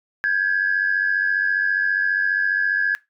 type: tone pair together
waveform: sine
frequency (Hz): 1594.2 / 1689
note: G6 / G#6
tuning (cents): +29 / +29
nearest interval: minor second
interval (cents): 100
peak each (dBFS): -21 / -19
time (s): 0.24-2.95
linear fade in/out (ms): 0
effects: noise-tail reverb RT60 0.2 s tail -21 dB re dry + tanh soft clip ceiling -10 dBFS